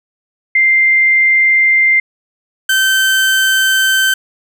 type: tone pair in turn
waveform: sine / 30% pulse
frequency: 2093 / 1545.9 Hz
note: C7 / G6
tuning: 0 / -25 cents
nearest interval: perfect fourth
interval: 525 cents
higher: first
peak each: -7 dBFS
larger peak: neither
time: 0.55-2 / 2.69-4.14 s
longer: neither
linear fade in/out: 5 ms
effects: none